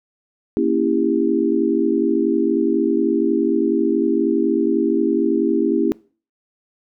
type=chord; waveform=sine; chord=A# diminished seventh; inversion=none; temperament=equal with one note detuned; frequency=233.1 / 277.2 / 329.6 / 399.1 Hz; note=A#3 / C#4 / E4 / G4; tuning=0 / 0 / 0 / +31 cents; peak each=-22 / -21 / -19 / -21 dBFS; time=0.57-5.92 s; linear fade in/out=0 ms; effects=noise-tail reverb RT60 0.4 s tail -23 dB re dry